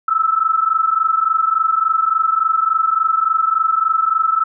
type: tone pair together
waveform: sine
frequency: 1300 / 1323.5 Hz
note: E6 / E6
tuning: -24 / +7 cents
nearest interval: unison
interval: 31 cents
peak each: -16 dBFS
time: 0.08-4.44 s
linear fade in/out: 5 ms
effects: none